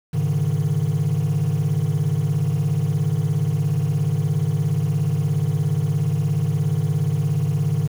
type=chord; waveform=triangle; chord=Ab suspended fourth; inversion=none; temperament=equal; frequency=103.83 / 138.59 / 155.56 Hz; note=Ab2 / Db3 / Eb3; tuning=0 / 0 / 0 cents; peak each=-22 / -19 / -18 dBFS; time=0.13-7.88 s; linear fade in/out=20 ms; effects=tanh soft clip ceiling -12 dBFS + 7-bit